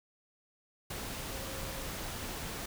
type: tone in noise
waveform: sine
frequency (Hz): 537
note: C5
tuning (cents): +45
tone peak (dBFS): -48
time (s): 1.31-1.87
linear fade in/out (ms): 5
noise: pink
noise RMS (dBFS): -40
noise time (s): 0.9-2.66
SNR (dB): -11
effects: none